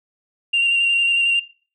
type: tone with vibrato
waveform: sine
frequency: 2771 Hz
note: F7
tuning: 14 cents flat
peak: -13 dBFS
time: 0.53-1.4 s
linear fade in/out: 10 ms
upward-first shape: square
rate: 11 Hz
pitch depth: 13 cents each way
effects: noise-tail reverb RT60 0.4 s tail -19 dB re dry + tanh soft clip ceiling -11 dBFS